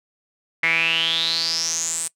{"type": "tone with band-pass filter sweep", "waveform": "sawtooth", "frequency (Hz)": 164.81, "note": "E3", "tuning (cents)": 0, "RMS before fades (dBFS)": -22, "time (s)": [0.63, 2.08], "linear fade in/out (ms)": 5, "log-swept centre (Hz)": [2100, 8600], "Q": 9.5, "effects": ["noise-tail reverb RT60 0.1 s tail -21 dB re dry"]}